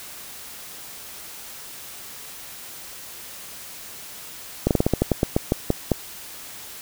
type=slowing click train; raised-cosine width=2 ms; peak=-4 dBFS; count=13; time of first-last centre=4.67-5.917 s; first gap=38 ms; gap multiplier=1.17; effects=white hiss -39 dBFS RMS until 6.81 s